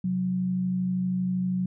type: tone pair together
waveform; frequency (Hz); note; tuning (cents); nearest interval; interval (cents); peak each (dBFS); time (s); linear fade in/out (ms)
sine; 131.1 / 183.74; C3 / F#3; +4 / -12; tritone; 584; -35 / -24; 0.04-1.66; 5
effects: none